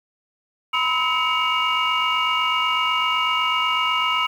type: tone cluster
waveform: sine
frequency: 974 / 1022 / 1287 / 2246 / 2831 Hz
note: B5 / C6 / E6 / C#7 / F7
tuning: -24 / -41 / -42 / +22 / +23 cents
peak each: -28 / -25 / -22 / -24 / -23 dBFS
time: 0.73-4.27 s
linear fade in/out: 10 ms
effects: tanh soft clip ceiling -11 dBFS + 8-bit